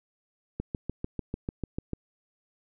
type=click train; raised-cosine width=3 ms; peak=-18 dBFS; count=10; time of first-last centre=0.6-1.933 s; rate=6.75 Hz; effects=none